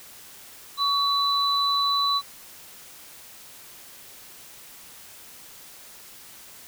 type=tone pair together; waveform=sine; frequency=1128 / 3978 Hz; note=C#6 / B7; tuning=+30 / +12 cents; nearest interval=octave + minor seventh; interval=2182 cents; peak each=-23 dBFS; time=0.77-2.22 s; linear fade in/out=50 ms; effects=white hiss -46 dBFS RMS until 6.67 s